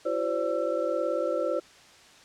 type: tone cluster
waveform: sine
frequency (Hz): 337.4 / 378.9 / 519 / 577 / 1337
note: E4 / F#4 / C5 / D5 / E6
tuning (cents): +40 / +41 / -14 / -31 / +24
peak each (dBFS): -33 / -36 / -29 / -29 / -38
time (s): 0.05-1.6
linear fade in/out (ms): 10
effects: white hiss -53 dBFS RMS until 2.24 s + low-pass 6000 Hz 12 dB/octave